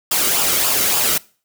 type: noise with flanger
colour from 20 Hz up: white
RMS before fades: -17 dBFS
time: 0.11-1.18 s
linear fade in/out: 5 ms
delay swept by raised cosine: 0.48 to 1.19 ms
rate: 3.5 Hz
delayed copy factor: -0.5
effects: noise-tail reverb RT60 0.4 s tail -23 dB re dry